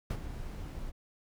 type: noise with ADSR envelope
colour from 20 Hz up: brown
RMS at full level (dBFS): -29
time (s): 0.1-0.92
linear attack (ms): 6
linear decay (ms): 58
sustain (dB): -11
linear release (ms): 29
effects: none